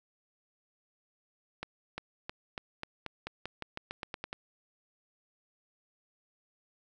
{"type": "accelerating click train", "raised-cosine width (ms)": 0.3, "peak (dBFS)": -21, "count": 15, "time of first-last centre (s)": [1.63, 4.329], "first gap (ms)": 350, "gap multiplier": 0.9, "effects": []}